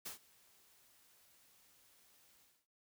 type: noise with ADSR envelope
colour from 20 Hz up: white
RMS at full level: -44 dBFS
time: 0.05-2.67 s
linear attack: 11 ms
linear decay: 120 ms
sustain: -24 dB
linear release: 260 ms
effects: none